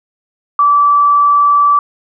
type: tone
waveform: sine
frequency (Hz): 1158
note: D6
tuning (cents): -25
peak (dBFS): -6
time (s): 0.59-1.79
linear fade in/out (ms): 2
effects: none